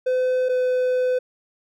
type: tone pair in turn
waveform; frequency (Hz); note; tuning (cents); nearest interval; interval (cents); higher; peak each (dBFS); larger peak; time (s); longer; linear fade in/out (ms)
triangle; 509 / 505.2; C5 / B4; -48 / +39; unison; 13; first; -16; neither; 0.06-0.49 / 0.49-1.19; second; 10
effects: none